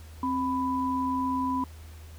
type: tone pair together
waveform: sine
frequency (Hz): 263.2 / 993.7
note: C4 / B5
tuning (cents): +10 / +10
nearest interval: octave + major seventh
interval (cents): 2300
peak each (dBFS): -28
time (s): 0.23-1.64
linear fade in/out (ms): 2
effects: added 79 Hz sine -43 dBFS peak until 2.18 s + pink hiss -54 dBFS RMS until 2.18 s